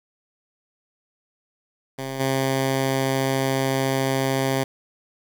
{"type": "tone with level steps", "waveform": "10% pulse", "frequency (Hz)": 133.9, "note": "C3", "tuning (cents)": 40, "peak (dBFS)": [-20, -12], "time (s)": [1.98, 4.64], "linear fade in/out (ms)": 10, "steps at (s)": 2.19, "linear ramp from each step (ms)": 20, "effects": ["8-bit"]}